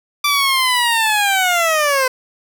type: linear sweep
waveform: 15% pulse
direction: down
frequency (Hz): 1174.7 to 507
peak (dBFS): -7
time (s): 0.24-2.08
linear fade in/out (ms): 5
effects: none